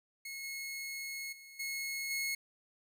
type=tone with level steps; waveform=sawtooth; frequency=2175 Hz; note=C#7; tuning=33 cents flat; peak=-38 / -36 / -48 / -33 / -30 dBFS; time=0.25-2.35 s; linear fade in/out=5 ms; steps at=0.43 / 1.32 / 1.59 / 2.1 s; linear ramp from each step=10 ms; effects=none